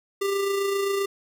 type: tone with amplitude modulation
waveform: square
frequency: 396.2 Hz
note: G4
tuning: 18 cents sharp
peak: -22 dBFS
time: 0.21-1.06 s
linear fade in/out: 10 ms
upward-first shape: sine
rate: 27.6 Hz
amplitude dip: 35%
effects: none